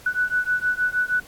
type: beating tone pair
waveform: sine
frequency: 1480 / 1486.4 Hz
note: F#6 / F#6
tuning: 0 / +7 cents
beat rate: 6.4 Hz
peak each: -23 dBFS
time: 0.06-1.2 s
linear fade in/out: 5 ms
effects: pink hiss -47 dBFS RMS until 1.27 s + AAC 64 kbps